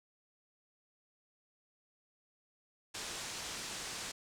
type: low-pass noise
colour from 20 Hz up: white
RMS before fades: -43 dBFS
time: 2.94-4.12 s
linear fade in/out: 10 ms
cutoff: 8000 Hz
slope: 24 dB/octave
effects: none